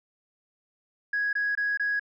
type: tone bursts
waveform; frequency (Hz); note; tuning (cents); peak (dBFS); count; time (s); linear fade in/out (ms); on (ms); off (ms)
sine; 1661.2; G#6; 0; -23; 4; 1.13-1.996; 5; 200; 22
effects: tanh soft clip ceiling -20 dBFS